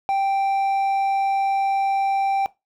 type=tone with hard clipping; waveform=sine; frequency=784 Hz; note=G5; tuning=in tune; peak=-19 dBFS; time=0.09-2.46 s; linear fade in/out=0 ms; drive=3 dB; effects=noise-tail reverb RT60 0.2 s tail -18 dB re dry